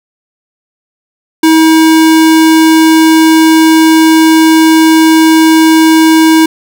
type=tone; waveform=square; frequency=320 Hz; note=D#4; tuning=49 cents sharp; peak=-3 dBFS; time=1.43-6.46 s; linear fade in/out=5 ms; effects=none